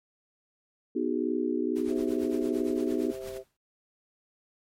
sine chord, G# minor seventh, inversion first, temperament just, 249.2 / 311.5 / 373.8 / 415.3 Hz, B3 / D#4 / F#4 / G#4, +16 / +2 / +18 / 0 cents, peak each -31 / -30 / -31 / -34 dBFS, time 0.95-3.12 s, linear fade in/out 10 ms
pink noise with tremolo, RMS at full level -46 dBFS, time 1.75-3.39 s, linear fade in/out 20 ms, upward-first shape triangle, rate 8.8 Hz, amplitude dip 80%
harmonic tone, 130.81 Hz, C3, in tune, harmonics 3 / 4 / 5, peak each -38 / -41 / -43 dBFS, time 1.87-3.44 s, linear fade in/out 50 ms
pink noise with exponential decay, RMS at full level -44 dBFS, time 3.27-3.57 s, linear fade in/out 5 ms, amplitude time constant 65 ms
effects MP3 64 kbps

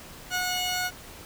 15% pulse tone pair together, 728 / 1457.3 Hz, F#5 / F#6, -28 / -27 cents, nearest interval octave, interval 1201 cents, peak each -22 dBFS, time 0.3-0.91 s, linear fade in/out 50 ms, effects pink hiss -45 dBFS RMS until 1.25 s

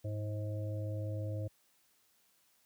harmonic tone with a mistuned harmonic, 106 Hz, G#2, 36 cents sharp, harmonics 1 / 3 / 5 / 6, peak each -35 / -47 / -45 / -50 dBFS, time 0.04-1.48 s, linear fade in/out 10 ms, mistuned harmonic 1, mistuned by -28 cents, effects white hiss -71 dBFS RMS until 2.65 s + high-pass 60 Hz 12 dB/octave

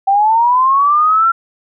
sine linear sweep, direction up, 770 to 1370 Hz, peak -8 dBFS, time 0.07-1.32 s, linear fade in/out 10 ms, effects none

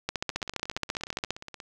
two click trains, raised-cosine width 0.2 ms, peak -11 / -23 dBFS, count 19 / 23, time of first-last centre 0.09-1.306 / 0.3-1.602 s, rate 14.8 / 16.9 Hz, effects none

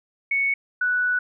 sine tone pair in turn, 2217 / 1479.7 Hz, C#7 / F#6, 0 / 0 cents, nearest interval perfect fifth, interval 700 cents, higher first, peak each -19 dBFS, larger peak neither, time 0.31-0.54 / 0.81-1.19 s, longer second, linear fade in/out 5 ms, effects none

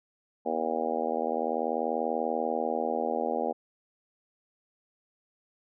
harmonic tone, 80.4 Hz, E2, 43 cents flat, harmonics 3 / 4 / 5 / 6 / 7 / 8 / 9 / 10, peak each -36 / -38 / -37 / -33 / -34 / -37 / -35 / -34 dBFS, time 0.45-3.53 s, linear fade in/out 20 ms, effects none

